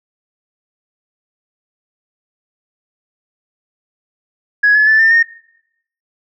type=tone with pitch steps; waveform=sine; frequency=1671 / 1712 / 1754.1 / 1797.2 / 1841.3 Hz; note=G#6 / A6 / A6 / A6 / A#6; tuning=+10 / -48 / -6 / +36 / -22 cents; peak=-6 dBFS; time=4.63-5.23 s; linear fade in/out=10 ms; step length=120 ms; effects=noise-tail reverb RT60 0.8 s tail -23 dB re dry + tanh soft clip ceiling -3 dBFS